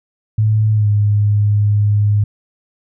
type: tone with pitch glide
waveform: sine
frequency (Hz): 108.1 to 103.76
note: A2 to G#2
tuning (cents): -30 to -1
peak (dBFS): -10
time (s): 0.38-2.24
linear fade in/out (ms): 5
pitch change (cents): -71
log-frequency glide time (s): 0.73-0.88
effects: none